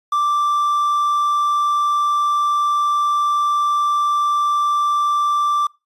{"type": "tone with quantisation", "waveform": "triangle", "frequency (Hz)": 1174.7, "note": "D6", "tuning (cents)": 0, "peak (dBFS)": -13, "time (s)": [0.12, 5.67], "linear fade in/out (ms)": 5, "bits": 7, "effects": ["noise-tail reverb RT60 0.3 s tail -26 dB re dry", "resampled to 32000 Hz"]}